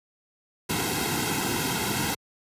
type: noise with comb filter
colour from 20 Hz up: pink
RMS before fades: -27 dBFS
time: 0.69-2.15 s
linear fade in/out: 10 ms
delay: 1.7 ms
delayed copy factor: -0.8
effects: high-pass 80 Hz 12 dB/octave + resampled to 32000 Hz